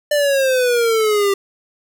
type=exponential sweep; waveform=square; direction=down; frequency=596 to 392 Hz; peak=-14 dBFS; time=0.11-1.34 s; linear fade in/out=5 ms; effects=none